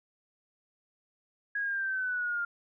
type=exponential sweep; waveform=sine; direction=down; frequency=1661.2 to 1396.9 Hz; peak=-29 dBFS; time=1.55-2.45 s; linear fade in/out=5 ms; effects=none